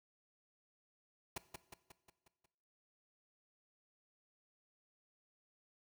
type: noise with echo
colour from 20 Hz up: pink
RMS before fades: -41 dBFS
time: 1.36-1.38 s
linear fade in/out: 5 ms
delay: 180 ms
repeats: 6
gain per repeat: -5 dB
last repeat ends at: 2.46 s
effects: noise-tail reverb RT60 0.9 s tail -17 dB re dry + high-pass 80 Hz 12 dB/octave